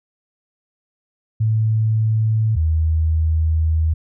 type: tone pair in turn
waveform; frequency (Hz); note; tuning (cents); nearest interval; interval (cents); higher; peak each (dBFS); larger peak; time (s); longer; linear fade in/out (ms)
sine; 110 / 79.69; A2 / D#2; 0 / +42; tritone; 558; first; -14; neither; 1.4-2.56 / 2.56-3.94; second; 10
effects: none